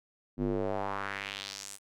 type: tone with band-pass filter sweep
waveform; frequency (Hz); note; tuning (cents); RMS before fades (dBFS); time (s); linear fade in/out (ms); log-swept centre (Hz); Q
square; 49.52; G1; +18; -35; 0.37-1.79; 50; 250 to 9700; 2.2
effects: none